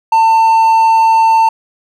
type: tone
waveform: triangle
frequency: 897 Hz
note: A5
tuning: 33 cents sharp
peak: -4 dBFS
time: 0.12-1.49 s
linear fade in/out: 5 ms
effects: none